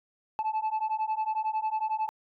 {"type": "beating tone pair", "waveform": "sine", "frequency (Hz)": [865, 876], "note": ["A5", "A5"], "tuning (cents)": [-30, -8], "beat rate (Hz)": 11, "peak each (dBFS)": -28, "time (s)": [0.39, 2.09], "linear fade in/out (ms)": 0, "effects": ["tanh soft clip ceiling -24 dBFS"]}